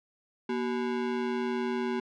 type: ring-modulated tone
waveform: square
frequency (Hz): 308.8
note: D#4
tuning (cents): -13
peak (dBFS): -26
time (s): 0.49-2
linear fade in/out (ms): 5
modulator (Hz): 69.8
effects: low-pass 3000 Hz 12 dB/octave